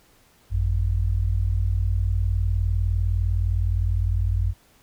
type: tone pair together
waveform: sine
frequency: 51.75 / 91.5 Hz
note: G#1 / F#2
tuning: -5 / -19 cents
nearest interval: minor seventh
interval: 986 cents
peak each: -22 dBFS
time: 0.5-4.54 s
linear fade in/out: 50 ms
effects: pink hiss -58 dBFS RMS until 4.82 s